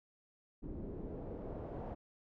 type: noise with low-pass filter sweep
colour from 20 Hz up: pink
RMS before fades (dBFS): -44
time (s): 0.62-1.95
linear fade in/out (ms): 20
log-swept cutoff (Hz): 320 to 720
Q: 1.6
effects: none